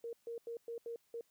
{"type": "tone bursts at uneven times", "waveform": "sine", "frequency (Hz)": 465.9, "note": "A#4", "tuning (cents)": -1, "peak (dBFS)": -40, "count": 6, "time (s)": [[0.04, 0.13], [0.27, 0.38], [0.47, 0.57], [0.68, 0.78], [0.86, 0.96], [1.14, 1.21]], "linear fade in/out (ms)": 2, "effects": ["white hiss -75 dBFS RMS until 1.3 s"]}